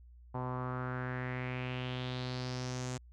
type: tone with low-pass filter sweep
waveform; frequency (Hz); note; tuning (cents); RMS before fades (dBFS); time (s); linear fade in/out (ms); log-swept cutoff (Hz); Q
sawtooth; 126.5; B2; +42; -38; 0.34-2.98; 10; 930 to 7300; 3.8
effects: added 60 Hz sine -53 dBFS peak until 3.12 s